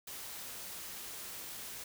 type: noise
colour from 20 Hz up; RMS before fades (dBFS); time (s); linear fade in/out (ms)
white; -45; 0.07-1.84; 5
effects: none